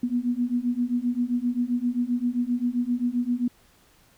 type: beating tone pair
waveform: sine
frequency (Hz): 239.5 / 247.1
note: A#3 / B3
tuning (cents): +47 / +1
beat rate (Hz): 7.6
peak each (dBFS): -26 / -25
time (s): 0.03-3.48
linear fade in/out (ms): 5
effects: pink hiss -59 dBFS RMS until 4.17 s